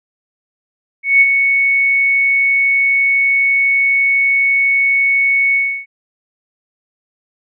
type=tone with ADSR envelope; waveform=sine; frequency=2217 Hz; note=C#7; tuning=in tune; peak=-4 dBFS; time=1.03-5.86 s; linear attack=180 ms; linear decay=39 ms; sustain=-6 dB; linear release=310 ms; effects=none